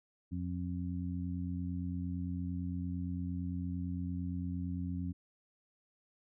harmonic tone, 88.8 Hz, F2, 29 cents sharp, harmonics 1 / 2 / 3, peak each -38 / -39 / -41 dBFS, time 0.31-5.13 s, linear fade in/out 20 ms, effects none

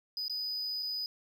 triangle tone with dropouts, 4978 Hz, D#8, in tune, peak -32 dBFS, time 0.17-1.06 s, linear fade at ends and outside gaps 1 ms, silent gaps 0.281-0.297 / 0.825-0.829 s, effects none

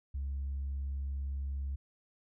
sine tone, 68.8 Hz, C#2, 12 cents flat, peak -32 dBFS, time 0.14-1.76 s, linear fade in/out 10 ms, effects tanh soft clip ceiling -31 dBFS

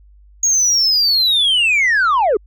sine linear sweep, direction down, 6645 to 370 Hz, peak -9 dBFS, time 0.43-2.37 s, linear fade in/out 5 ms, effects tanh soft clip ceiling -10 dBFS + added 50 Hz sine -43 dBFS peak until 2.46 s

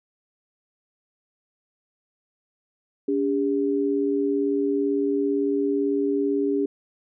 sine tone pair together, 284.6 / 402.5 Hz, C#4 / G4, +46 / +46 cents, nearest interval tritone, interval 600 cents, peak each -23 dBFS, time 3.08-6.66 s, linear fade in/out 5 ms, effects none

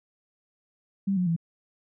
sine tone with pitch steps, 196 / 180.77 / 166.73 Hz, G3 / F#3 / E3, 0 / -40 / +20 cents, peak -22 dBFS, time 1.07-1.364 s, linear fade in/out 10 ms, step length 98 ms, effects none

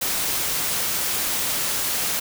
white noise, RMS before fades -24 dBFS, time 0.01-2.2 s, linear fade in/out 10 ms, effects none

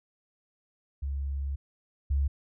sine tone pair in turn, 69.3 / 69.61 Hz, C#2 / C#2, 0 / +8 cents, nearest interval unison, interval 8 cents, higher second, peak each -29 / -23 dBFS, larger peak second, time 1.02-1.56 / 2.1-2.28 s, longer first, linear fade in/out 10 ms, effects none

